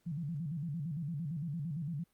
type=tone with vibrato; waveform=sine; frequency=155.56 Hz; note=D#3; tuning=in tune; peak=-35 dBFS; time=0.06-2.04 s; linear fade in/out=10 ms; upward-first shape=square; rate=8.8 Hz; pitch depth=160 cents each way; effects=pink hiss -75 dBFS RMS until 2.13 s + Opus 48 kbps